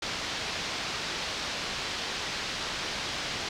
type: low-pass noise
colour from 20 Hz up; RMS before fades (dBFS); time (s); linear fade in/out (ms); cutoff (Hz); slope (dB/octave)
white; -34; 0.02-3.49; 5; 5100; 24
effects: none